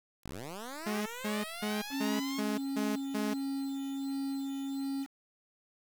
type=linear sweep; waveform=10% pulse; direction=up; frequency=32.5 to 1100 Hz; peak=-31 dBFS; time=0.23-2.41 s; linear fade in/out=20 ms
type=tone bursts; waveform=sawtooth; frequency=211 Hz; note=G#3; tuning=28 cents sharp; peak=-28 dBFS; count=7; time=0.86-3.34 s; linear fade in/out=10 ms; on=200 ms; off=180 ms
type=tone with tremolo; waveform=triangle; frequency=273.5 Hz; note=C#4; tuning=23 cents flat; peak=-30 dBFS; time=1.9-5.07 s; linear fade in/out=50 ms; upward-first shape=sine; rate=1.4 Hz; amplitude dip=25%
effects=8-bit